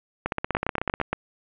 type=two click trains; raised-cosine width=0.5 ms; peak=-9 / -10 dBFS; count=6 / 13; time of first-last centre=0.55-1.13 / 0.26-1.001 s; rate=8.62 / 16.2 Hz; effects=resampled to 8000 Hz + 8-bit